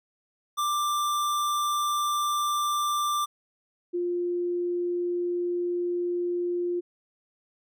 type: tone pair in turn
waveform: square / sine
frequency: 1182 / 351.4 Hz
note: D6 / F4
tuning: +11 / +11 cents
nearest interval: octave + major sixth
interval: 2100 cents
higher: first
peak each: -25 dBFS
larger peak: neither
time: 0.57-3.26 / 3.93-6.81 s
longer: second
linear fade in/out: 20 ms
effects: none